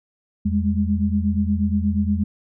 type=tone cluster; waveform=sine; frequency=84 / 201.3 / 209.7 Hz; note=E2 / G3 / G#3; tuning=+33 / +46 / +17 cents; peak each=-22 dBFS; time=0.45-2.24 s; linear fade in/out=10 ms; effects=none